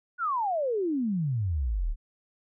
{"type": "exponential sweep", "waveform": "sine", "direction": "down", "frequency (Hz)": [1488, 33], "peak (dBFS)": -25, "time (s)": [0.18, 1.96], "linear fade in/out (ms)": 50, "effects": []}